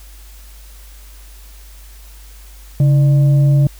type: tone with frequency modulation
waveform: sine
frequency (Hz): 140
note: C#3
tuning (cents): +18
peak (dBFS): -8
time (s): 2.8-3.67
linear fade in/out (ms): 2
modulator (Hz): 460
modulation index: 0.21
effects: added 50 Hz sine -36 dBFS peak until 3.79 s + white hiss -45 dBFS RMS until 3.79 s